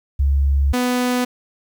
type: tone pair in turn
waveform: sine / sawtooth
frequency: 69.5 / 248.4 Hz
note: C#2 / B3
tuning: +5 / +10 cents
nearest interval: octave + minor seventh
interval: 2205 cents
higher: second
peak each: -13 dBFS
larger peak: neither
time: 0.19-0.73 / 0.73-1.25 s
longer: first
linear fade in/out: 10 ms
effects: 9-bit